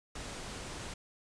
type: low-pass noise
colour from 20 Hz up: pink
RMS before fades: -43 dBFS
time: 0.15-0.94 s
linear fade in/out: 5 ms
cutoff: 9500 Hz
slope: 48 dB/octave
effects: none